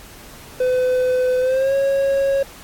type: tone with pitch glide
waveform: triangle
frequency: 506 to 548.6 Hz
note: B4 to C#5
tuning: +42 to -18 cents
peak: -13 dBFS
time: 0.6-2.43 s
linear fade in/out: 5 ms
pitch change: +140 cents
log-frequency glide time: 1.4-1.74 s
effects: pink hiss -41 dBFS RMS until 2.63 s + AAC 64 kbps